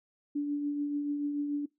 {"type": "tone with tremolo", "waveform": "sine", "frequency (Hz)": 290, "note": "D4", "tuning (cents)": -22, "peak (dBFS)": -27, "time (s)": [0.35, 1.66], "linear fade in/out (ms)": 10, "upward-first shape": "triangle", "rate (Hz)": 6.9, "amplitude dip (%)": 40, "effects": ["noise-tail reverb RT60 0.2 s tail -22 dB re dry"]}